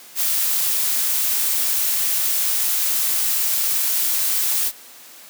blue noise, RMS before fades -20 dBFS, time 0.15-4.72 s, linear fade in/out 50 ms, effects white hiss -43 dBFS RMS until 5.29 s + high-pass 200 Hz 12 dB/octave

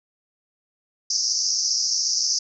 pink band-pass noise, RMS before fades -23 dBFS, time 1.1-2.39 s, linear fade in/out 5 ms, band 4900 to 6200 Hz, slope 96 dB/octave, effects none

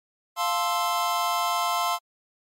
square chord, F major seventh, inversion none, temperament equal, 698.5 / 880 / 1046.5 / 1318.5 Hz, F5 / A5 / C6 / E6, 0 / 0 / 0 / 0 cents, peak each -29 / -32 / -27 / -31 dBFS, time 0.36-1.99 s, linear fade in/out 50 ms, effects MP3 64 kbps

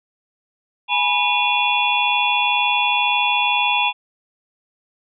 sine tone cluster, 834 / 976 / 2455 / 2721 / 3408 Hz, G#5 / B5 / D#7 / F7 / G#7, +7 / -21 / -24 / -46 / +44 cents, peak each -22 dBFS, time 0.88-3.93 s, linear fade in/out 50 ms, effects none

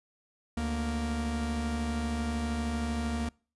45% pulse tone pair together, 73.42 / 233.1 Hz, D2 / A#3, 0 / 0 cents, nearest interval octave + minor sixth, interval 2000 cents, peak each -33 / -32 dBFS, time 0.57-3.29 s, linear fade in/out 5 ms, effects noise-tail reverb RT60 0.4 s tail -26 dB re dry + resampled to 24000 Hz

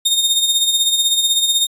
sawtooth tone with tremolo, 3682 Hz, A#7, 22 cents flat, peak -8 dBFS, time 0.05-1.67 s, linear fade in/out 10 ms, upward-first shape sine, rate 16 Hz, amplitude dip 55%, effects resampled to 32000 Hz

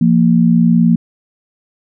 sine tone pair together, 171.33 / 231.1 Hz, F3 / A#3, -33 / -15 cents, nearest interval perfect fourth, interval 518 cents, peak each -10 dBFS, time 0.01-0.96 s, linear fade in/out 5 ms, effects none

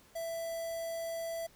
square tone with notch filter, 663 Hz, E5, 10 cents sharp, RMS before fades -38 dBFS, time 0.15-1.47 s, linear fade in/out 10 ms, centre 2600 Hz, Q 1, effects pink hiss -62 dBFS RMS until 1.55 s

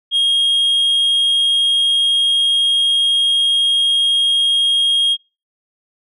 sine tone, 3254 Hz, G#7, 36 cents flat, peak -9 dBFS, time 0.11-5.17 s, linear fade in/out 50 ms, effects noise-tail reverb RT60 0.3 s tail -26 dB re dry + tanh soft clip ceiling -11 dBFS

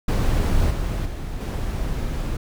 brown noise with level steps, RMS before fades -19 / -24 / -29 / -25 dBFS, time 0.08-2.37 s, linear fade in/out 5 ms, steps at 0.7 / 1.05 / 1.4 s, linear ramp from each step 10 ms, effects none

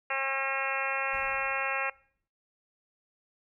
harmonic tone, 270.1 Hz, C#4, 45 cents flat, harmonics 2 / 3 / 4 / 5 / 6 / 7 / 8 / 9 / 10, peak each -37 / -37 / -37 / -37 / -37 / -37 / -37 / -37 / -37 dBFS, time 0.1-1.9 s, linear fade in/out 5 ms
brown noise with exponential decay, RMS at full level -47 dBFS, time 1.13-2.28 s, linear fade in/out 5 ms, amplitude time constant 250 ms
effects noise-tail reverb RT60 0.5 s tail -23 dB re dry

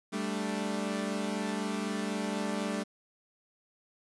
sawtooth chord, G suspended second, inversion none, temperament equal, 196 / 220 / 293.7 Hz, G3 / A3 / D4, 0 / 0 / 0 cents, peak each -31 / -31 / -34 dBFS, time 0.12-2.84 s, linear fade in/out 20 ms, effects resampled to 24000 Hz + 10-bit

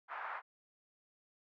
pink band-pass noise, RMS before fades -43 dBFS, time 0.08-0.42 s, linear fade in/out 50 ms, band 860 to 1700 Hz, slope 24 dB/octave, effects none

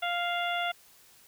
harmonic tone with a mistuned harmonic, 698.5 Hz, F5, in tune, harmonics 1 / 2 / 3 / 4 / 5, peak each -31 / -34 / -36 / -37 / -38 dBFS, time 0.02-0.72 s, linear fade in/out 10 ms, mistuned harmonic 5, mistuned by -27 cents, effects white hiss -58 dBFS RMS until 1.27 s

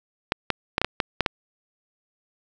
clicks, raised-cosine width 0.3 ms, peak -4 dBFS, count 8, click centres 0.321 / 0.503 / 0.781 / 0.816 / 0.846 / 1.002 / 1.207 / 1.262 s, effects none

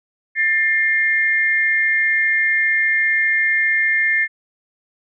sine tone pair together, 1782 / 2117 Hz, A6 / C7, +22 / +20 cents, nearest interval minor third, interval 298 cents, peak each -17 dBFS, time 0.35-4.28 s, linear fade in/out 50 ms, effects none

